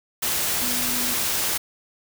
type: tone in noise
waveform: sine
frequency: 246 Hz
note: B3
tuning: 7 cents flat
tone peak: -32 dBFS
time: 0.61-1.14 s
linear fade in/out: 10 ms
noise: white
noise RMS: -24 dBFS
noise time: 0.22-1.58 s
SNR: -11 dB
effects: none